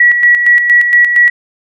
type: tone with tremolo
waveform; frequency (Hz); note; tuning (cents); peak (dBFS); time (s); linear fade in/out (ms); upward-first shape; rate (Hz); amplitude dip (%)
sine; 1931; B6; -39; -3; 0-1.3; 5; square; 4.3; 50
effects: none